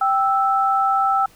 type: tone pair together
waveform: sine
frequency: 783 / 1318.5 Hz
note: G5 / E6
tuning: -2 / 0 cents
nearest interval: major sixth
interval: 902 cents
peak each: -18 dBFS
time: 0.01-1.26 s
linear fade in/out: 5 ms
effects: pink hiss -51 dBFS RMS until 1.35 s